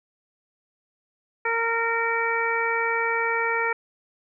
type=harmonic tone; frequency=460.1 Hz; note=A#4; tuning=23 cents flat; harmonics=1 / 2 / 3 / 4 / 5; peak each=-28 / -28 / -28 / -28 / -28 dBFS; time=1.45-3.73 s; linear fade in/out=5 ms; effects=none